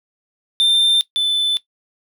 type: tone pair in turn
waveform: triangle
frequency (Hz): 3585 / 3517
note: A7 / A7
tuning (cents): +32 / -1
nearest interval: unison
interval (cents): 33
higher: first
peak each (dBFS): -10 / -13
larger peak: first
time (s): 0.6-1.01 / 1.16-1.57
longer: neither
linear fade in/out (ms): 0
effects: noise-tail reverb RT60 0.1 s tail -17 dB re dry